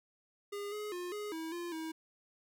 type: tone with pitch steps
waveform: square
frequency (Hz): 406.9 / 420.5 / 355.6 / 417.3 / 323.1 / 346.5 / 320.5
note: G#4 / G#4 / F4 / G#4 / E4 / F4 / E4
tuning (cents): -35 / +22 / +31 / +8 / -35 / -14 / -49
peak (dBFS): -39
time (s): 0.52-1.92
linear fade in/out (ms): 10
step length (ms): 200
effects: none